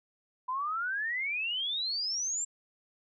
sine exponential sweep, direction up, 992 to 7530 Hz, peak -30 dBFS, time 0.48-2.45 s, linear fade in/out 10 ms, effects none

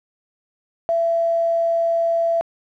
sine tone with quantisation, 670 Hz, E5, 28 cents sharp, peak -16 dBFS, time 0.89-2.41 s, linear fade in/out 0 ms, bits 6, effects low-pass 3000 Hz 12 dB/octave

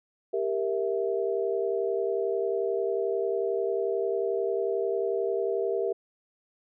sine chord, E diminished, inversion first, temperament equal with one note detuned, 395 / 466.2 / 659.3 Hz, G4 / Bb4 / E5, +13 / 0 / 0 cents, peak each -28 / -29 / -33 dBFS, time 0.33-5.93 s, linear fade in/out 10 ms, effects none

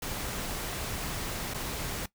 pink noise with dropouts, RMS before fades -35 dBFS, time 0.02-2.06 s, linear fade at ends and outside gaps 5 ms, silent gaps 1.538-1.543 s, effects noise-tail reverb RT60 0.1 s tail -18 dB re dry

